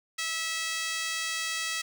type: tone with high-pass filter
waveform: 5% pulse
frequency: 651 Hz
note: E5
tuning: 22 cents flat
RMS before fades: -32 dBFS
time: 0.18-1.82 s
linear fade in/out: 10 ms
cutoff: 1700 Hz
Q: 1.7
effects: none